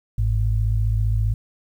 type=tone pair together; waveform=sine; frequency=51.61 / 106.8 Hz; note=G#1 / G#2; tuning=-10 / +49 cents; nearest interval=octave + minor second; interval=1259 cents; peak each=-20 dBFS; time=0.18-1.34 s; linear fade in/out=5 ms; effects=9-bit